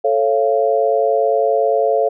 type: chord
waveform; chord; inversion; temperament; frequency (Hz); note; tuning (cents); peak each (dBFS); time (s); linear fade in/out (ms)
sine; A augmented; none; just; 440 / 550 / 687.5; A4 / C#5 / E#5; 0 / -14 / -27; -17; 0.04-2.09; 10
effects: none